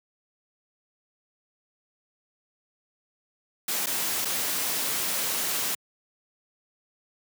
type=noise with dropouts; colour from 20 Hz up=white; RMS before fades=-28 dBFS; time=3.68-5.75 s; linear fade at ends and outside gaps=5 ms; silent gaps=3.861-3.868 / 4.249-4.253 s; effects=high-pass 150 Hz 12 dB/octave